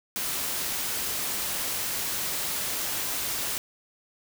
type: noise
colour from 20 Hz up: white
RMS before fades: -30 dBFS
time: 0.16-3.58 s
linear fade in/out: 0 ms
effects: none